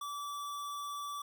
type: tone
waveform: square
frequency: 1156 Hz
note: D6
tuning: 28 cents flat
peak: -39 dBFS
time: 0.01-1.22 s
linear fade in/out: 5 ms
effects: none